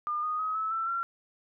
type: tone with pitch steps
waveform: sine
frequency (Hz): 1207 / 1237.4 / 1268.5 / 1300.4 / 1333.1 / 1366.6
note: D6 / D#6 / D#6 / E6 / E6 / F6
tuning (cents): +47 / -10 / +33 / -24 / +19 / -38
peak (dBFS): -28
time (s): 0.07-1.03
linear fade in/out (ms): 0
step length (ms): 160
effects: none